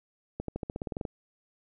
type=accelerating click train; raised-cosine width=2 ms; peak=-20 dBFS; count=12; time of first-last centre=0.4-1.052 s; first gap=83 ms; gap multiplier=0.93; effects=none